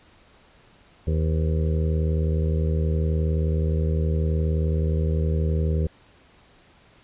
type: harmonic tone with a mistuned harmonic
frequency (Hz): 79.2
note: D#2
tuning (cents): +31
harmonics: 1 / 2 / 3 / 4 / 5 / 6 / 7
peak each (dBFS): -21 / -26 / -37 / -40 / -33 / -35 / -38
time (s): 1.07-5.87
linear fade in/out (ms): 5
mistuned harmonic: 7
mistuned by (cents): -88
effects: pink hiss -55 dBFS RMS until 7.03 s + resampled to 8000 Hz